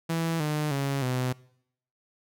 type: tone with pitch steps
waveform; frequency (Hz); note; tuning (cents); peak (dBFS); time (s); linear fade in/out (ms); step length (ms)
sawtooth; 164.81 / 151.13 / 138.59 / 127.09; E3 / D3 / C#3 / C3; 0 / +50 / 0 / -50; -22; 0.09-1.33; 10; 310
effects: noise-tail reverb RT60 0.7 s tail -22 dB re dry